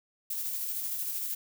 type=noise with tremolo; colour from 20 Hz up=violet; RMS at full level=-33 dBFS; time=0.3-1.35 s; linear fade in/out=5 ms; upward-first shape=square; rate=13 Hz; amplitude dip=25%; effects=none